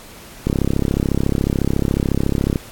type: click train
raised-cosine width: 3 ms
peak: -4 dBFS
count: 72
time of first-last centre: 0.47-2.558 s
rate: 34 Hz
effects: pink hiss -40 dBFS RMS until 2.71 s + AAC 64 kbps